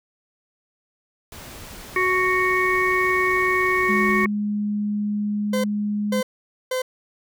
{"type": "noise", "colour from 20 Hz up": "pink", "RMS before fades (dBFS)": -39, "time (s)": [1.32, 4.25], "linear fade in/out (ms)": 2}
{"type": "harmonic tone", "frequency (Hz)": 370, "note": "F#4", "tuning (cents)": 0, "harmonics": [1, 3, 5, 6], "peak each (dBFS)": [-23, -23, -23, -23], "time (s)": [1.96, 4.26], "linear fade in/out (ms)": 2}
{"type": "tone", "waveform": "sine", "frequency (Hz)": 207.7, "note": "G#3", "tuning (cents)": 0, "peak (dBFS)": -21, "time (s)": [3.88, 6.22], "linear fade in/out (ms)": 20}
{"type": "tone bursts", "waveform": "40% pulse", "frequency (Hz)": 513, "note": "C5", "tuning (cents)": -34, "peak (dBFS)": -21, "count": 3, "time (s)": [5.53, 6.82], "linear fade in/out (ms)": 5, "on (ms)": 110, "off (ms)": 480}
{"effects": []}